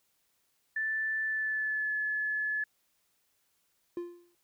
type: tone with pitch glide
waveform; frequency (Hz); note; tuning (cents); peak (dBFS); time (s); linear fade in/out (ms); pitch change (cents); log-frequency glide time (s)
sine; 1760 to 1716.8; A6 to A6; 0 to -43; -29; 0.76-2.64; 5; -43; 1.23-1.94
type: tone with exponential decay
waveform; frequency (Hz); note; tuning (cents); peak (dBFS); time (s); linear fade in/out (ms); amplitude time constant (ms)
triangle; 348.2; F4; -5; -29; 3.97-4.35; 2; 81
effects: white hiss -74 dBFS RMS until 4.43 s